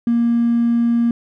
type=tone with hard clipping; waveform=triangle; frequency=234.8 Hz; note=A#3; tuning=13 cents sharp; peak=-13 dBFS; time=0.07-1.11 s; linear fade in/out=2 ms; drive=3 dB; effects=none